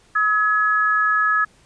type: tone pair together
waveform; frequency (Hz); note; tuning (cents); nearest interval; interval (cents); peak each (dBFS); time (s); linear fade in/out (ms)
sine; 1280 / 1690.4; D#6 / G#6; +49 / +30; perfect fourth; 481; -18; 0.15-1.45; 10
effects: pink hiss -55 dBFS RMS until 1.65 s + resampled to 22050 Hz